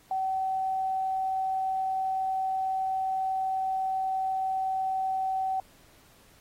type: tone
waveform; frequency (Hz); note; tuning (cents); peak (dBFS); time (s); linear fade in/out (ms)
sine; 762; G5; -49; -26; 0.11-5.6; 2
effects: pink hiss -59 dBFS RMS until 6.4 s + AAC 48 kbps